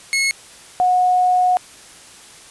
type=tone pair in turn; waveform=sawtooth / sine; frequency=2178 / 728.9 Hz; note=C#7 / F#5; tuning=-31 / -26 cents; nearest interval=octave + perfect fifth; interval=1895 cents; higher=first; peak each=-12 dBFS; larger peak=neither; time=0.13-0.31 / 0.8-1.57 s; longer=second; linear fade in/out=0 ms; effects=white hiss -42 dBFS RMS until 2.5 s + resampled to 24000 Hz